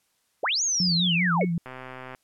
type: linear two-way sweep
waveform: sine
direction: up then down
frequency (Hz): 311.1 to 6770 to 311.1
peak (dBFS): -22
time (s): 0.43-1.45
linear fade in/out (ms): 5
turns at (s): 0.63
type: tone with vibrato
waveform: sine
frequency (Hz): 174.61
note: F3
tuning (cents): 0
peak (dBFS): -23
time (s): 0.8-1.58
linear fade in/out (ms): 2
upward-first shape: sine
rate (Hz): 5.1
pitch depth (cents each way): 75
type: tone with exponential decay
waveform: sine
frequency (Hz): 2205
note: C#7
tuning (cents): -10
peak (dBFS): -25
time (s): 1.41-1.53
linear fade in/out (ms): 2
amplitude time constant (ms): 25
type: click train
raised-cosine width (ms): 0.5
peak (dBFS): -24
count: 64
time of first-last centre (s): 1.66-2.148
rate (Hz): 129
effects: white hiss -70 dBFS RMS until 2.23 s + low-pass 12000 Hz 12 dB/octave